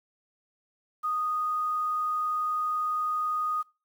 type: tone with quantisation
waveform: sine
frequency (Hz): 1239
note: D#6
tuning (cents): -8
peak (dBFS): -26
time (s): 1.03-3.63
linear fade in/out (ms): 20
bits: 9
effects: noise-tail reverb RT60 0.3 s tail -22 dB re dry